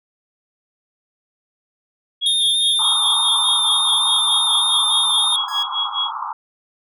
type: tone with tremolo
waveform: sine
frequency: 3325 Hz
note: G#7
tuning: 1 cent sharp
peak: -17 dBFS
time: 2.21-6.12 s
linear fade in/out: 20 ms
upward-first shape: sine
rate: 4.8 Hz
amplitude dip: 95%
type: tone with vibrato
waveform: square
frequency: 3621 Hz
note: A7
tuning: 49 cents sharp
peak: -16 dBFS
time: 2.26-5.36 s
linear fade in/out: 2 ms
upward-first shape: square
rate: 3.4 Hz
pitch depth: 12 cents each way
type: band-pass noise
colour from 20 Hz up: pink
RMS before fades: -27 dBFS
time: 2.79-6.33 s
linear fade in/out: 2 ms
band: 840 to 1300 Hz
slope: 96 dB/octave
type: tone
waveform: 15% pulse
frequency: 1661.2 Hz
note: G#6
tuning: in tune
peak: -26 dBFS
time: 5.48-5.63 s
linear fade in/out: 5 ms
effects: none